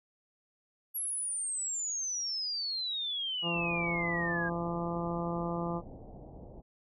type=exponential sweep; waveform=sine; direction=down; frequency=11500 to 1600 Hz; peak=-32 dBFS; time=0.94-4.5 s; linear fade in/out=20 ms
type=harmonic tone; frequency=170.7 Hz; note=F3; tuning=39 cents flat; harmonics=1 / 2 / 3 / 4 / 5 / 6 / 7; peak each=-35 / -38 / -40 / -41 / -42 / -43 / -43 dBFS; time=3.42-5.82 s; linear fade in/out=50 ms
type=low-pass noise; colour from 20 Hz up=pink; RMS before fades=-48 dBFS; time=3.54-6.62 s; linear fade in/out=20 ms; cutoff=800 Hz; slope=48 dB/octave
effects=none